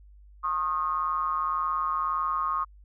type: ring-modulated tone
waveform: triangle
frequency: 80.9 Hz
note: E2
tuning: 32 cents flat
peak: -20 dBFS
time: 0.43-2.65 s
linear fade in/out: 20 ms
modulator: 1160 Hz
effects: added 50 Hz sine -49 dBFS peak until 2.84 s